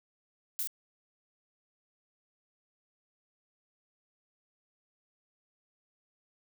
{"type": "noise with echo", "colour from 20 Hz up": "violet", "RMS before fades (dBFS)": -33, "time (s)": [0.59, 0.63], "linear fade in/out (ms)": 0, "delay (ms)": 43, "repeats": 1, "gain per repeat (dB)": -3, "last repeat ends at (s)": 0.673, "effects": []}